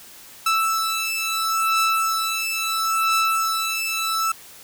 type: beating tone pair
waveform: sawtooth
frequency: 1318.5 / 1319.24 Hz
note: E6 / E6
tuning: 0 / +1 cents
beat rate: 0.74 Hz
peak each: -19 dBFS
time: 0.46-4.32 s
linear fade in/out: 5 ms
effects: white hiss -44 dBFS RMS until 4.63 s